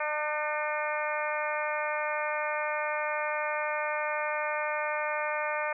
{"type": "harmonic tone with a mistuned harmonic", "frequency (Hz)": 301, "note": "D4", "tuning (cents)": 43, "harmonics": [2, 3, 4, 5, 6, 7, 8], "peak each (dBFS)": [-33, -35, -36, -37, -38, -38, -39], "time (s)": [0, 5.73], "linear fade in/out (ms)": 5, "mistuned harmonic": 7, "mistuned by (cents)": 33, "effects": []}